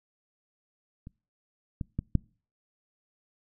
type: clicks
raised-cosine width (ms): 5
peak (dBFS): -30 / -20 / -17 / -10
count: 4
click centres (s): 1.071 / 1.812 / 1.99 / 2.153
effects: noise-tail reverb RT60 0.4 s tail -26 dB re dry